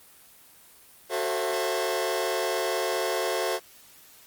sawtooth chord, F# half-diminished seventh, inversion none, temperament just, 370 / 444 / 532.8 / 666 Hz, F#4 / A4 / C5 / E5, 0 / +16 / +31 / +18 cents, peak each -27 dBFS, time 1.09-3.6 s, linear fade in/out 50 ms, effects white hiss -53 dBFS RMS until 4.26 s + Opus 24 kbps

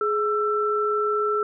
sine tone pair together, 420.2 / 1334 Hz, G#4 / E6, +20 / +20 cents, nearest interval octave + minor sixth, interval 2000 cents, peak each -23 dBFS, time 0.01-1.43 s, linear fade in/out 2 ms, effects none

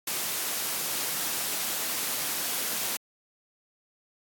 white noise, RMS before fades -30 dBFS, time 0.07-2.97 s, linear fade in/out 5 ms, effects high-pass 150 Hz 12 dB/octave + AAC 64 kbps

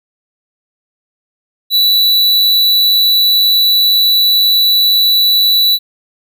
square tone, 3951 Hz, B7, in tune, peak -8 dBFS, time 1.7-5.79 s, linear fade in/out 50 ms, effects none

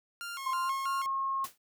sawtooth tone with vibrato, 1229 Hz, D#6, 22 cents flat, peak -34 dBFS, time 0.21-1.06 s, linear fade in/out 0 ms, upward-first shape square, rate 3.1 Hz, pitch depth 220 cents each way
sine tone with pitch glide, 1046.5 to 1080.3 Hz, C6 to C#6, 0 to -45 cents, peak -29 dBFS, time 0.45-1.46 s, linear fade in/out 20 ms, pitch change +55 cents, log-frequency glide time 0.64-0.73 s
white noise with exponential decay, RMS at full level -37 dBFS, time 1.44-1.58 s, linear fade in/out 5 ms, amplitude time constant 29 ms
effects none

